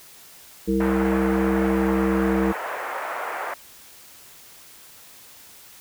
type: harmonic tone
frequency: 65.41 Hz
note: C2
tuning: in tune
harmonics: 1 / 3 / 5 / 7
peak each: -30 / -22 / -23 / -25 dBFS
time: 0.67-2.53 s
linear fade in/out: 20 ms
type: band-pass noise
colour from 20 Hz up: pink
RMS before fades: -30 dBFS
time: 0.8-3.54 s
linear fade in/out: 5 ms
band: 540 to 1900 Hz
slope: 24 dB/octave
effects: white hiss -47 dBFS RMS until 5.8 s